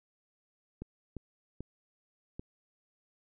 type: clicks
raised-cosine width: 3 ms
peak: -27 dBFS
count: 4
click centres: 0.82 / 1.167 / 1.606 / 2.395 s
effects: none